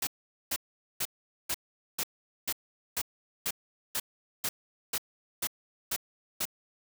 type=noise bursts; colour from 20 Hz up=white; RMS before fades=-31 dBFS; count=14; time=0.02-6.454 s; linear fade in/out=5 ms; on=51 ms; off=440 ms; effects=none